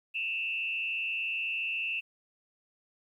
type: tone with frequency modulation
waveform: sine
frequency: 2673 Hz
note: E7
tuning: 23 cents sharp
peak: -30 dBFS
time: 0.14-2.01 s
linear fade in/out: 20 ms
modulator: 145 Hz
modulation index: 0.75
effects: 11-bit